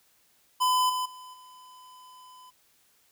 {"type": "tone with level steps", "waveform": "square", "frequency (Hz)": 1009, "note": "B5", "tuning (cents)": 37, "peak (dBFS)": [-22, -28, -44, -49], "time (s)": [0.6, 2.51], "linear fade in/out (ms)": 20, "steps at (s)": [0.89, 1.05, 1.33], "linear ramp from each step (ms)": 10, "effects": ["white hiss -65 dBFS RMS until 3.11 s"]}